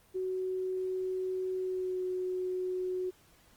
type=tone with pitch glide; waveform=sine; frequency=372.7 to 367.8 Hz; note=F#4 to F#4; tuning=+13 to -10 cents; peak=-31 dBFS; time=0.14-3.11 s; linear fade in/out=20 ms; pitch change=-23 cents; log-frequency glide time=1.58-2.05 s; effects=pink hiss -63 dBFS RMS until 3.56 s + Opus 24 kbps